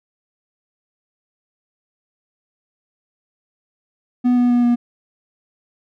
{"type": "tone with pitch steps", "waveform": "triangle", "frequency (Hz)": [246.9, 244.6, 242.4, 240.1], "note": ["B3", "B3", "B3", "B3"], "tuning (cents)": [0, -16, -32, -49], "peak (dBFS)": -10, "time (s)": [4.24, 4.76], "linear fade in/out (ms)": 20, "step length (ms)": 130, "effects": []}